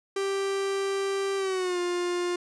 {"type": "tone with pitch glide", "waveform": "45% pulse", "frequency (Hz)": [392, 353.3], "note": ["G4", "F4"], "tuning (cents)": [0, 20], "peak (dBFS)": -26, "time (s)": [0.16, 2.36], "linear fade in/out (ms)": 5, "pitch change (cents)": -180, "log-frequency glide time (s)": [1.37, 1.79], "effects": ["resampled to 22050 Hz"]}